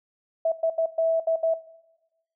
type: tone bursts at uneven times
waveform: sine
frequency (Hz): 654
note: E5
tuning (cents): -14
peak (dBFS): -19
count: 6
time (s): 0.45-0.52 / 0.63-0.7 / 0.78-0.86 / 0.98-1.2 / 1.27-1.36 / 1.43-1.54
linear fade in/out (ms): 5
effects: noise-tail reverb RT60 1.0 s tail -18 dB re dry